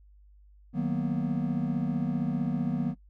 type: chord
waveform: triangle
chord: B major seventh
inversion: first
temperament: just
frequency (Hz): 154.34 / 185.21 / 231.5 / 246.9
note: D#3 / F#3 / A#3 / B3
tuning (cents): -14 / +2 / -12 / 0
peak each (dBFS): -30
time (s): 0.73-2.95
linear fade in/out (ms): 50
effects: noise-tail reverb RT60 0.1 s tail -20 dB re dry + added 50 Hz sine -53 dBFS peak until 3.09 s